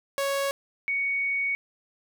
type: tone pair in turn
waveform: sawtooth / sine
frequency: 554.4 / 2232 Hz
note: C#5 / C#7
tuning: 0 / +11 cents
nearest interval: 2 octaves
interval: 2411 cents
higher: second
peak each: -21 / -24 dBFS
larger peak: first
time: 0.18-0.51 / 0.88-1.55 s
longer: second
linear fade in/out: 0 ms
effects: none